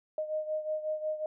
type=beating tone pair; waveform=sine; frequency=617 / 622.5 Hz; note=D#5 / D#5; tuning=-15 / +1 cents; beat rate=5.5 Hz; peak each=-32 / -37 dBFS; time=0.18-1.26 s; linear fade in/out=2 ms; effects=none